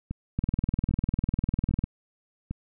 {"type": "two click trains", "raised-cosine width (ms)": 5, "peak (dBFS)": [-19, -13], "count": [4, 30], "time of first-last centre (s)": [[0.11, 2.51], [0.39, 1.84]], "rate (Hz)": [1.25, 20], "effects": []}